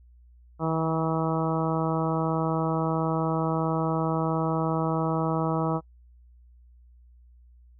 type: harmonic tone with a mistuned harmonic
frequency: 161.4 Hz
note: E3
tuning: 36 cents flat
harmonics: 1 / 2 / 3 / 4 / 5 / 6 / 7 / 8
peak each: -27 / -30 / -32 / -33 / -34 / -35 / -35 / -36 dBFS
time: 0.59-5.81 s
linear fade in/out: 50 ms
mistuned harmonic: 1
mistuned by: -18 cents
effects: noise-tail reverb RT60 0.1 s tail -25 dB re dry + added 60 Hz sine -51 dBFS peak until 7.79 s